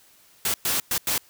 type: noise bursts at uneven times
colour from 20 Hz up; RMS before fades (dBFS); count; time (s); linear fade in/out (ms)
white; -24; 4; 0.45-0.54 / 0.65-0.8 / 0.91-0.98 / 1.07-1.18; 2
effects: white hiss -56 dBFS RMS until 1.29 s